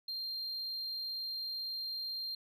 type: tone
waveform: sine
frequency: 4186 Hz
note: C8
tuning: in tune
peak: -34 dBFS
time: 0.08-2.35 s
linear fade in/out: 5 ms
effects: tanh soft clip ceiling -36 dBFS